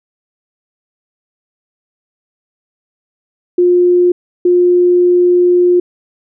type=tone bursts at uneven times; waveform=sine; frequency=355.4 Hz; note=F4; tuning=30 cents sharp; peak=-6 dBFS; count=2; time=3.58-4.12 / 4.45-5.8 s; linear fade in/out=5 ms; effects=none